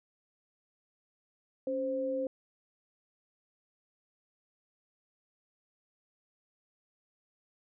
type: tone pair together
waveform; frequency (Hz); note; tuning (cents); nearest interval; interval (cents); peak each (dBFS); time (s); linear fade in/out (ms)
sine; 277.2 / 523.3; C#4 / C5; 0 / 0; major seventh; 1100; -37 / -31; 1.67-2.27; 2
effects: none